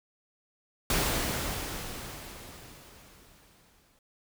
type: noise with exponential decay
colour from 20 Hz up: pink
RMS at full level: -26 dBFS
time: 0.9-3.99 s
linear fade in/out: 2 ms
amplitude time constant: 670 ms
effects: none